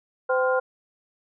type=tone cluster; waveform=sine; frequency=513 / 778 / 1039 / 1409 Hz; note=C5 / G5 / C6 / F6; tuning=-34 / -13 / -12 / +15 cents; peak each=-21 / -29 / -29 / -27 dBFS; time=0.29-0.6 s; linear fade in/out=10 ms; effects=none